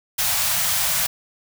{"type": "band-stop noise", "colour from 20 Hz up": "white", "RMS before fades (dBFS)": -21, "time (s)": [0.18, 1.07], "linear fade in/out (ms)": 10, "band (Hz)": [190, 580], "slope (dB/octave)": 96, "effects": []}